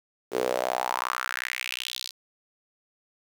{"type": "tone with high-pass filter sweep", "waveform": "sawtooth", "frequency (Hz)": 62.6, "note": "B1", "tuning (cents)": 24, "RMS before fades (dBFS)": -30, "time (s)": [0.31, 2.12], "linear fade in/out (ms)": 50, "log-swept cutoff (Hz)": [400, 4500], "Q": 4.2, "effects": ["8-bit"]}